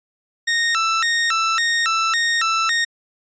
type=tone with vibrato; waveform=sawtooth; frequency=1568 Hz; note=G6; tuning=in tune; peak=-13 dBFS; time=0.47-2.85 s; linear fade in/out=10 ms; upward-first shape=square; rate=1.8 Hz; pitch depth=290 cents each way; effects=resampled to 16000 Hz